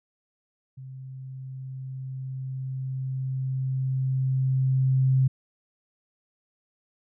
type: tone with level ramp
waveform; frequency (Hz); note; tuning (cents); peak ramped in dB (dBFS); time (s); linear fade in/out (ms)
sine; 131.6; C3; +10; -38 to -17; 0.77-5.28; 10
effects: none